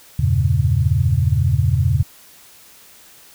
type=chord; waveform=sine; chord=E diminished seventh; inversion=none; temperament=equal with one note detuned; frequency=82.41 / 97.27 / 116.54 / 138.59 Hz; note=E2 / G2 / Bb2 / Db3; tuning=0 / -13 / 0 / 0 cents; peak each=-19 dBFS; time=0.19-2.03 s; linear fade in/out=5 ms; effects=white hiss -46 dBFS RMS until 3.34 s